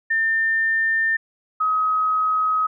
sine tone pair in turn, 1800 / 1267.7 Hz, A6 / D#6, +39 / +32 cents, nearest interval tritone, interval 607 cents, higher first, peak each -17 dBFS, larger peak neither, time 0.1-1.17 / 1.6-2.67 s, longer neither, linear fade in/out 10 ms, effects none

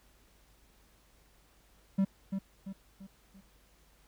triangle tone with echo, 194.1 Hz, G3, 17 cents flat, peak -22 dBFS, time 1.98-2.05 s, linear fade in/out 10 ms, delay 340 ms, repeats 4, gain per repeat -7 dB, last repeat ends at 3.41 s, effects added 50 Hz sine -65 dBFS peak until 4.07 s + pink hiss -66 dBFS RMS until 4.07 s

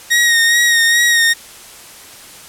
sawtooth tone with vibrato, 1872 Hz, A#6, 7 cents sharp, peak -6 dBFS, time 0.1-1.34 s, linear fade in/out 20 ms, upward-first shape sine, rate 2.4 Hz, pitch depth 32 cents each way, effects white hiss -37 dBFS RMS until 2.48 s + low-pass 12000 Hz 12 dB/octave

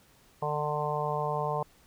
harmonic tone, 149.4 Hz, D3, 30 cents sharp, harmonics 1 / 3 / 4 / 5 / 6 / 7, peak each -35 / -35 / -35 / -35 / -35 / -35 dBFS, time 0.42-1.63 s, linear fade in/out 5 ms, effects pink hiss -61 dBFS RMS until 1.86 s

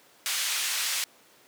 pink band-pass noise, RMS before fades -29 dBFS, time 0.26-1.04 s, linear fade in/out 0 ms, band 2200 to 12000 Hz, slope 12 dB/octave, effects pink hiss -57 dBFS RMS until 1.47 s + high-pass 300 Hz 12 dB/octave

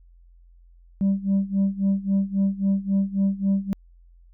sine tone with tremolo, 196 Hz, G3, in tune, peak -14 dBFS, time 1.01-3.73 s, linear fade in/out 0 ms, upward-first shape sine, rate 3.7 Hz, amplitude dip 90%, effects tanh soft clip ceiling -16 dBFS + added 43 Hz sine -49 dBFS peak until 4.33 s

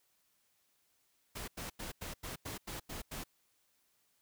pink noise bursts, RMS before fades -43 dBFS, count 9, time 1.35-3.24 s, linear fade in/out 10 ms, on 130 ms, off 90 ms, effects white hiss -75 dBFS RMS until 4.21 s

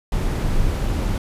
brown noise, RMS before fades -20 dBFS, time 0.12-1.18 s, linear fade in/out 2 ms, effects resampled to 32000 Hz

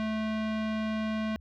square tone with low-pass filter, 217.8 Hz, A3, 17 cents flat, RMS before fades -31 dBFS, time 0-1.36 s, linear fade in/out 0 ms, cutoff 3000 Hz, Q 1.1, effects added 75 Hz sine -49 dBFS peak until 1.4 s

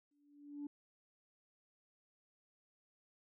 sine tone with exponential growth, 289.6 Hz, D4, 24 cents flat, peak -38 dBFS, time 0.11-0.67 s, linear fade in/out 5 ms, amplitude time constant 120 ms, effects tanh soft clip ceiling -38 dBFS

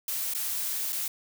blue noise with dropouts, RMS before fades -31 dBFS, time 0.08-1.08 s, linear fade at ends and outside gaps 2 ms, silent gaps 0.337-0.348 / 0.923-0.928 s, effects none

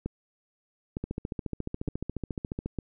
two click trains, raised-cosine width 3 ms, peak -19 / -18 dBFS, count 24 / 4, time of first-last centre 1.04-2.66 / 0.06-2.787 s, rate 14.2 / 1.1 Hz, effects none

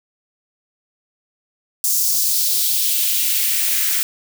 blue noise with high-pass filter sweep, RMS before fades -18 dBFS, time 1.84-4.03 s, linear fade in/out 0 ms, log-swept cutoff 6300 to 1600 Hz, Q 1.7, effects none

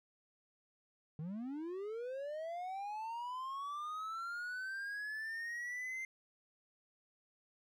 triangle linear sweep, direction up, 146.83 to 2093 Hz, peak -38 dBFS, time 1.19-6.05 s, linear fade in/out 2 ms, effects none

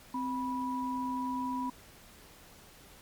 sine tone pair together, 259.4 / 980 Hz, C4 / B5, -15 / -14 cents, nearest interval octave + major seventh, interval 2301 cents, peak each -34 / -34 dBFS, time 0.14-1.7 s, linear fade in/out 5 ms, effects pink hiss -55 dBFS RMS until 3.01 s + MP3 96 kbps

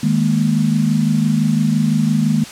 sine chord, D# suspended fourth, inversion none, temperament just, 155.56 / 207.4 / 233.3 Hz, D#3 / G#3 / A#3, 0 / -2 / +2 cents, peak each -17 dBFS, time 0.03-2.44 s, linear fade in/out 5 ms, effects white hiss -33 dBFS RMS until 2.51 s + low-pass 8000 Hz 12 dB/octave

